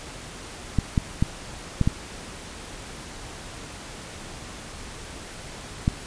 clicks, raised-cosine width 5 ms, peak -7 dBFS, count 6, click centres 0.787 / 0.978 / 1.225 / 1.813 / 1.875 / 5.879 s, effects pink hiss -39 dBFS RMS until 6.06 s + resampled to 22050 Hz

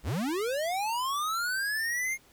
square linear sweep, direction up, 43.03 to 2151 Hz, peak -29 dBFS, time 0.03-2.18 s, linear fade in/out 50 ms, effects pink hiss -60 dBFS RMS until 2.32 s

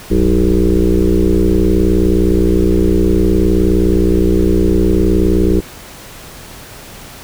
sine tone with frequency modulation, 192.1 Hz, G3, 35 cents flat, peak -8 dBFS, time 0.1-5.61 s, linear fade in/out 20 ms, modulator 59.4 Hz, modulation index 3.8, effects pink hiss -34 dBFS RMS until 7.23 s

